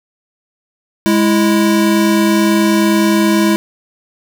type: tone pair together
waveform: square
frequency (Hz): 207.7 / 329.7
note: G#3 / E4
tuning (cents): 0 / 0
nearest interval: minor sixth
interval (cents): 800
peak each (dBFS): -13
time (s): 1.06-3.56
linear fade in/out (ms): 0
effects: none